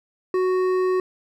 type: tone with hard clipping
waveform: sine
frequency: 370 Hz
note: F#4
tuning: in tune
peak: -20 dBFS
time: 0.34-1 s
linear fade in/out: 2 ms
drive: 9 dB
effects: none